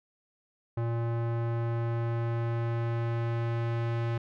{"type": "tone with low-pass filter sweep", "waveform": "square", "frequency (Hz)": 116.54, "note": "A#2", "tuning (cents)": 0, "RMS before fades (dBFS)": -30, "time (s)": [0.77, 4.18], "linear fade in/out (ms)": 5, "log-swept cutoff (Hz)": [1200, 2600], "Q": 0.78, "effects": []}